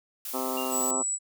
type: noise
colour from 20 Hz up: blue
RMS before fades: -36 dBFS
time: 0.25-0.91 s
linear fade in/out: 2 ms
type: harmonic tone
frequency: 130 Hz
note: C3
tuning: 11 cents flat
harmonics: 2 / 3 / 4 / 5 / 6 / 7 / 8 / 9 / 10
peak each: -34 / -36 / -37 / -38 / -39 / -39 / -40 / -41 / -41 dBFS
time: 0.33-1.03 s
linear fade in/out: 20 ms
type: tone with exponential decay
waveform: sine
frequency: 2794 Hz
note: F7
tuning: in tune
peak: -32 dBFS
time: 0.57-0.98 s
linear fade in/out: 5 ms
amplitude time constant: 89 ms
type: tone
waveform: sine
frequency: 7850 Hz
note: B8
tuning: 11 cents flat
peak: -26 dBFS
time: 0.7-1.19 s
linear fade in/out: 50 ms
effects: none